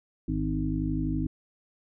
harmonic tone with a mistuned harmonic, 51.91 Hz, G#1, in tune, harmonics 1 / 2 / 3 / 5 / 6, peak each -32 / -36 / -32 / -31 / -32 dBFS, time 0.28-1.27 s, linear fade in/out 5 ms, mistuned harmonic 1, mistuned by +62 cents, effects none

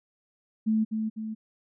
sine tone with echo, 218.8 Hz, A3, 9 cents flat, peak -21 dBFS, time 0.66-0.85 s, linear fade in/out 20 ms, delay 250 ms, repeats 2, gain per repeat -5 dB, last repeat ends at 1.35 s, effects none

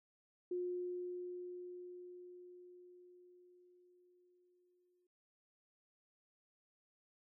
sine tone with exponential decay, 358 Hz, F4, 43 cents sharp, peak -36 dBFS, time 0.51-5.07 s, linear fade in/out 5 ms, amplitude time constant 990 ms, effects none

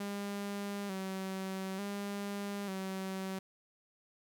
sawtooth tone with vibrato, 196 Hz, G3, in tune, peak -33 dBFS, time 0-3.39 s, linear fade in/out 5 ms, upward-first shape square, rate 0.56 Hz, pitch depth 49 cents each way, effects none

